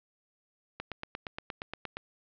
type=click train; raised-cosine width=0.3 ms; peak=-20 dBFS; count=11; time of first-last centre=0.8-1.97 s; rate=8.55 Hz; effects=low-pass 4000 Hz 12 dB/octave